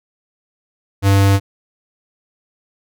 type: tone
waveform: square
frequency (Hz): 98.5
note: G2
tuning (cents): +9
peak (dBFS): -10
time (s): 1.02-1.4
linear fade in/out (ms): 50
effects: none